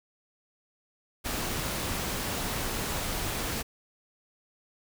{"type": "noise", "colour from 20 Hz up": "pink", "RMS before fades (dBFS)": -32, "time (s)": [1.24, 3.63], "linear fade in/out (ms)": 20, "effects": []}